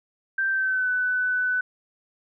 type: tone with pitch glide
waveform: sine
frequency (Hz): 1568 to 1498.9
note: G6 to F#6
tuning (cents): 0 to +22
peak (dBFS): -21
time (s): 0.38-1.61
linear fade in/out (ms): 5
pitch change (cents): -78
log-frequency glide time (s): 0.49-0.9
effects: none